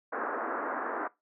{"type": "band-pass noise", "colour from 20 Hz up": "white", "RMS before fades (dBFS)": -34, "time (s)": [0.12, 1.08], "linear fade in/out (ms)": 10, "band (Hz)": [250, 1600], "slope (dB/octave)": 48, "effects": ["noise-tail reverb RT60 0.2 s tail -20 dB re dry"]}